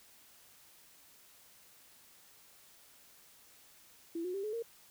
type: tone with pitch steps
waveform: sine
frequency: 334.3 / 362.5 / 393 / 426.1 / 462 Hz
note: E4 / F#4 / G4 / G#4 / A#4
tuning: +24 / -35 / +4 / +44 / -16 cents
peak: -35 dBFS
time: 4.15-4.625 s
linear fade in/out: 5 ms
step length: 95 ms
effects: white hiss -61 dBFS RMS until 4.9 s